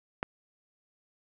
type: click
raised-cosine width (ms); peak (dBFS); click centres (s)
0.5; -15; 0.229
effects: none